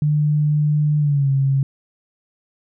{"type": "tone with pitch glide", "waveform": "sine", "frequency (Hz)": [149.6, 136.39], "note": ["D3", "C#3"], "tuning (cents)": [32, -28], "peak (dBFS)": -14, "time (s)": [0.02, 1.63], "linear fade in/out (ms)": 2, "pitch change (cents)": -160, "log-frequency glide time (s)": [0.99, 1.3], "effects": []}